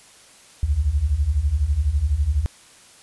sine beating tone pair, 65.1 / 77.1 Hz, C2 / D#2, -8 / -15 cents, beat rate 12 Hz, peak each -22 / -19 dBFS, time 0.63-2.46 s, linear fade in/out 0 ms, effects white hiss -49 dBFS RMS until 3.02 s + resampled to 24000 Hz

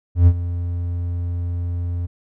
triangle tone with ADSR envelope, 87.1 Hz, F2, 4 cents flat, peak -4 dBFS, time 0.15-2.07 s, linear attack 120 ms, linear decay 59 ms, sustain -15 dB, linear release 18 ms, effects none

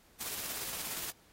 white noise with tremolo, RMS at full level -38 dBFS, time 0.2-1.11 s, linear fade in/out 10 ms, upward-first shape square, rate 17 Hz, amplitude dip 30%, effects pink hiss -64 dBFS RMS until 1.32 s + AAC 48 kbps

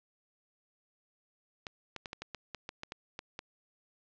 clicks, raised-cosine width 0.2 ms, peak -22 dBFS, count 12, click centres 1.668 / 1.963 / 2.058 / 2.131 / 2.22 / 2.347 / 2.547 / 2.691 / 2.834 / 2.921 / 3.191 / 3.391 s, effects low-pass 5000 Hz 12 dB/octave

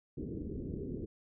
white low-pass noise, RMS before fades -40 dBFS, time 0.17-1.06 s, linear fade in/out 10 ms, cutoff 410 Hz, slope 48 dB/octave, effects none

